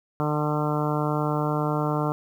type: harmonic tone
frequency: 150.1 Hz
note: D3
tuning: 38 cents sharp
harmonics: 1 / 2 / 3 / 4 / 5 / 6 / 7 / 8 / 9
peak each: -26 / -29 / -31 / -32 / -33 / -34 / -34 / -35 / -36 dBFS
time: 0.2-2.12 s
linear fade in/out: 0 ms
effects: 9-bit